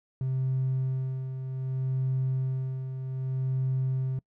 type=tone with tremolo; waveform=triangle; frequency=131.1 Hz; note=C3; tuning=4 cents sharp; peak=-21 dBFS; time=0.21-4.19 s; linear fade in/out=2 ms; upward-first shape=sine; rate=0.64 Hz; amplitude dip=65%; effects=noise-tail reverb RT60 0.1 s tail -26 dB re dry + tanh soft clip ceiling -21 dBFS